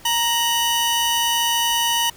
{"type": "tone pair together", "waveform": "sawtooth", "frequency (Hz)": [934, 2965], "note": ["A#5", "F#7"], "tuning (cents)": [3, 3], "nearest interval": "octave + minor sixth", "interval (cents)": 2000, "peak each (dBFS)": -17, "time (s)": [0.05, 2.1], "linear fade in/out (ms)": 5, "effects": ["pink hiss -46 dBFS RMS until 2.16 s"]}